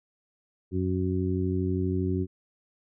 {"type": "harmonic tone", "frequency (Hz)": 92.5, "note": "F#2", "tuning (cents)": 0, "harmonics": [1, 2, 3, 4], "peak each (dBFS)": [-28, -31, -31, -31], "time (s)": [0.71, 2.27], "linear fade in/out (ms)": 50, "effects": []}